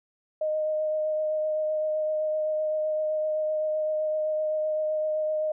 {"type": "tone with vibrato", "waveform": "sine", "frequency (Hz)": 618, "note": "D#5", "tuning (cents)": -12, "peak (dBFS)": -24, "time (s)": [0.41, 5.52], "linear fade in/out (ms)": 5, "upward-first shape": "triangle", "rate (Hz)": 7.8, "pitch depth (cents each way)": 14, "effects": []}